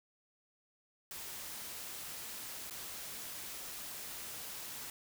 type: noise with dropouts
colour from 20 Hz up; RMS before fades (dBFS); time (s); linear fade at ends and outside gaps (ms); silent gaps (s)
white; -45; 1.11-4.9; 1; 2.698-2.708
effects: none